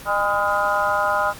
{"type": "harmonic tone with a mistuned harmonic", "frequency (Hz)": 202.9, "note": "G#3", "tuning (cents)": -40, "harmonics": [3, 4, 5, 6, 7], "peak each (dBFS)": [-24, -24, -24, -24, -24], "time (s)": [0.05, 1.34], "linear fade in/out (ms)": 50, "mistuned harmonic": 6, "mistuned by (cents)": 53, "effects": ["pink hiss -39 dBFS RMS until 1.39 s", "Opus 48 kbps"]}